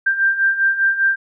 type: beating tone pair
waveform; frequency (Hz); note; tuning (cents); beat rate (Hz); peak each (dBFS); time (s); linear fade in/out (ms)
sine; 1577 / 1582; G6 / G6; +10 / +15; 5; -20 / -15; 0.06-1.16; 10
effects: none